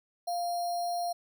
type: tone with sample-and-hold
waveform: sine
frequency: 698.5 Hz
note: F5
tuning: in tune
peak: -29 dBFS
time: 0.27-1.13 s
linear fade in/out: 10 ms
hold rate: 4900 Hz
effects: none